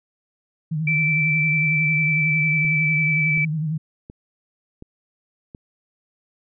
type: tone with vibrato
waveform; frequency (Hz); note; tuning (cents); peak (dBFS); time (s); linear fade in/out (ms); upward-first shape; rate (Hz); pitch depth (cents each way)
sine; 155.9; D#3; +4; -21; 0.71-3.78; 10; sine; 11; 71
type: tone with pitch glide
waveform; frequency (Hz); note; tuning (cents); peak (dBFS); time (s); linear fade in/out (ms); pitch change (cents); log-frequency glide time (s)
sine; 2331 to 2314; D7 to D7; -14 to -26; -18; 0.87-3.45; 5; -12; 1.57-3.21
type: click train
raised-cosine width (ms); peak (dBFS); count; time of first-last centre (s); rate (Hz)
3; -25; 5; 2.65-5.549; 1.38
effects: none